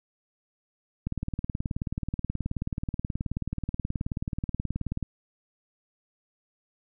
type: click train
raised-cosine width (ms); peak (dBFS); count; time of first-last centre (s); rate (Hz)
5; -17; 75; 1.07-5.027; 18.7
effects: none